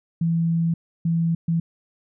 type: tone bursts at uneven times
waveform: sine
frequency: 166.3 Hz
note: E3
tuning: 16 cents sharp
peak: -18 dBFS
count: 3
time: 0.21-0.74 / 1.05-1.35 / 1.48-1.6 s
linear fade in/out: 5 ms
effects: none